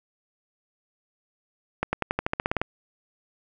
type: accelerating click train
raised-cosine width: 0.5 ms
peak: -9 dBFS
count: 12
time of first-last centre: 1.83-2.616 s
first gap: 100 ms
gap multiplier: 0.93
effects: none